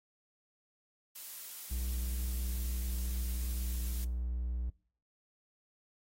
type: noise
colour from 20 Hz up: blue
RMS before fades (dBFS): -45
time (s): 1.15-4.05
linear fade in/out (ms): 10
type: tone with pitch glide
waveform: triangle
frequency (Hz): 61.4 to 60.59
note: B1 to B1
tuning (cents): -9 to -32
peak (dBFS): -31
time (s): 1.71-4.7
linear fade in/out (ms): 5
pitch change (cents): -23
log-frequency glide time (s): 2.32-3.89
effects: noise-tail reverb RT60 0.5 s tail -22 dB re dry + AAC 48 kbps